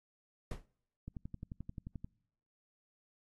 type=noise with exponential decay; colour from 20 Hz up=brown; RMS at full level=-34 dBFS; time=0.51-0.66 s; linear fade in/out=2 ms; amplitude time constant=32 ms
type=click train; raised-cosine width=5 ms; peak=-31 dBFS; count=12; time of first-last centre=1.08-2.045 s; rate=11.4 Hz
effects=noise-tail reverb RT60 0.8 s tail -26 dB re dry + AAC 32 kbps